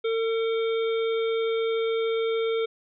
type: harmonic tone with a mistuned harmonic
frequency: 451.7 Hz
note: A4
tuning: 45 cents sharp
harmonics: 1 / 3 / 5 / 7 / 8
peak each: -23 / -37 / -38 / -42 / -40 dBFS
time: 0.04-2.66 s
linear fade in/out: 10 ms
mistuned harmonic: 7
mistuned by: +26 cents
effects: none